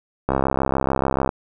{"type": "click train", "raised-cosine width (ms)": 1, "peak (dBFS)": -5, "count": 68, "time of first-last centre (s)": [0.29, 1.291], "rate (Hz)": 66.9, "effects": []}